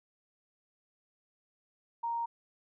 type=tone; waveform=sine; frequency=932.3 Hz; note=A#5; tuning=in tune; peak=-31 dBFS; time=2.03-2.26 s; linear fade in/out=10 ms; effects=none